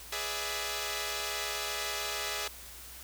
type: chord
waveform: 5% pulse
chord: E dominant seventh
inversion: first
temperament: equal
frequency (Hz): 415.3 / 493.9 / 587.3 / 659.3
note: G#4 / B4 / D5 / E5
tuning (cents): 0 / 0 / 0 / 0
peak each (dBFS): -26 / -31 / -28 / -27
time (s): 0.12-2.48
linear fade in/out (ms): 5
effects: added 60 Hz sine -53 dBFS peak until 3.03 s + white hiss -48 dBFS RMS until 3.03 s